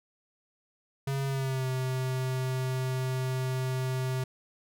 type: tone with pitch glide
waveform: square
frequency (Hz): 136.7 to 129.63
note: C#3 to C3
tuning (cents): -24 to -16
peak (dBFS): -29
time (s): 1.07-4.24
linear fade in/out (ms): 5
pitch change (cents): -92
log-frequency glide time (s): 1.27-1.67
effects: none